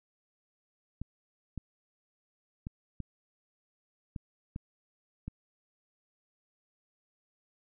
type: clicks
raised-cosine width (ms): 5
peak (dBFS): -25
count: 7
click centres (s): 1.016 / 1.577 / 2.669 / 3.003 / 4.162 / 4.561 / 5.28
effects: none